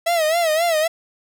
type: tone with vibrato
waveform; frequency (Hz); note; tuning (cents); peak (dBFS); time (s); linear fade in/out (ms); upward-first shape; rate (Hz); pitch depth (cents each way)
45% pulse; 653; E5; -17; -16; 0.06-0.88; 10; sine; 3.8; 110
effects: none